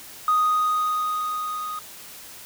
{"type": "tone with level ramp", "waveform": "triangle", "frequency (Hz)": 1244.5, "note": "D#6", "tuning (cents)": 0, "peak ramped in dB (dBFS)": [-13, -27], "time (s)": [0.28, 1.79], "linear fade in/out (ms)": 2, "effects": ["tanh soft clip ceiling -13 dBFS", "white hiss -42 dBFS RMS until 2.45 s"]}